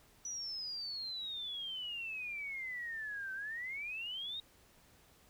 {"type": "exponential two-way sweep", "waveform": "sine", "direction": "down then up", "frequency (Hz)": [5940, 1531, 3785], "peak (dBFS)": -39, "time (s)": [0.25, 4.4], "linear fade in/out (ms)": 2, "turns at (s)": 3.33, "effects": ["pink hiss -65 dBFS RMS until 5.29 s"]}